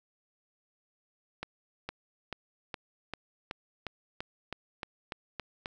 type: accelerating click train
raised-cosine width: 0.3 ms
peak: -20 dBFS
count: 13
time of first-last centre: 1.43-5.659 s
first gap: 460 ms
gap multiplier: 0.95
effects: none